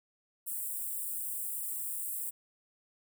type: high-pass noise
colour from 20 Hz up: white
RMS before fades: -37 dBFS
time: 0.46-2.31 s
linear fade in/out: 20 ms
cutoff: 7800 Hz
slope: 96 dB/octave
effects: none